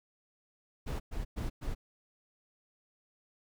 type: noise bursts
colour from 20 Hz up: brown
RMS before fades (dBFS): -35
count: 4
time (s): 0.86-1.75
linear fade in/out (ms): 20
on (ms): 140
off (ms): 110
effects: none